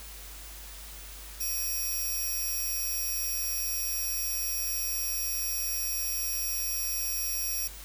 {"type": "tone pair together", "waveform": "5% pulse", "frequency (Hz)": [2516, 5648], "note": ["D#7", "F8"], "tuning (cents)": [19, 19], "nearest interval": "octave + major second", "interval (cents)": 1400, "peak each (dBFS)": [-30, -24], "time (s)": [1.4, 7.68], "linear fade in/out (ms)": 10, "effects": ["added 50 Hz sine -45 dBFS peak until 7.84 s", "white hiss -46 dBFS RMS until 7.84 s"]}